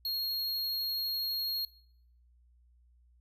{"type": "tone", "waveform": "square", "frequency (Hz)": 4278, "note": "C8", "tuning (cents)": 38, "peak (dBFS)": -32, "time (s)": [0.05, 1.65], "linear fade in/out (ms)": 2, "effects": ["noise-tail reverb RT60 0.7 s tail -22 dB re dry", "added 60 Hz sine -61 dBFS peak until 3.2 s"]}